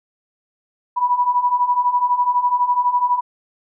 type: beating tone pair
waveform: sine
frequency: 973 / 985 Hz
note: B5 / B5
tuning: -26 / -5 cents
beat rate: 12 Hz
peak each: -20 / -16 dBFS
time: 0.96-3.21 s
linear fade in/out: 20 ms
effects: none